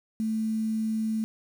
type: tone with quantisation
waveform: sine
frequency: 220 Hz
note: A3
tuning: in tune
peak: -25 dBFS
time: 0.2-1.24 s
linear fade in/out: 0 ms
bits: 8
effects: none